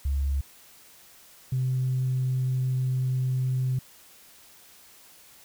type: tone pair in turn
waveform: sine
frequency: 69.3 / 129.02 Hz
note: C#2 / C3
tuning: 0 / -24 cents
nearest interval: major seventh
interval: 1076 cents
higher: second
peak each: -22 dBFS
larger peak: neither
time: 0.05-0.41 / 1.52-3.79 s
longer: second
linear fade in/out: 5 ms
effects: tanh soft clip ceiling -19 dBFS + white hiss -53 dBFS RMS until 5.44 s